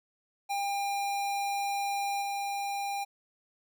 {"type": "tone with level steps", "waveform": "square", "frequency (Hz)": 801, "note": "G5", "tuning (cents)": 37, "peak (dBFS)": [-30, -32], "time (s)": [0.49, 3.05], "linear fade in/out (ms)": 20, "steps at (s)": 2.21, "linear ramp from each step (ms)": 20, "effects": []}